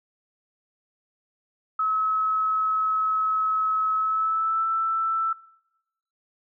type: tone with pitch glide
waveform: sine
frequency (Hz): 1288 to 1326.5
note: E6 to E6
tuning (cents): -41 to +10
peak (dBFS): -21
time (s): 1.79-5.33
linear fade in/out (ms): 5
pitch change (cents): +51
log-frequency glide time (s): 3.95-4.67
effects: noise-tail reverb RT60 0.9 s tail -21 dB re dry